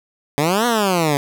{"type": "exponential two-way sweep", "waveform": "10% pulse", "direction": "up then down", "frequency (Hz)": [138.6, 246.9, 138.6], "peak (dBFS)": -7, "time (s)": [0.38, 1.17], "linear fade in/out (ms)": 0, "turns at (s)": 0.66, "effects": []}